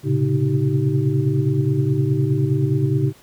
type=tone cluster; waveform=sine; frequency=112.8 / 128.1 / 137.7 / 314.2 / 387 Hz; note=A2 / C3 / C#3 / D#4 / G4; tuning=+44 / -36 / -11 / +17 / -22 cents; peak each=-23 / -25 / -18 / -25 / -26 dBFS; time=0.03-3.13 s; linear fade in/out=50 ms; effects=pink hiss -50 dBFS RMS until 3.22 s + high-pass 60 Hz 12 dB/octave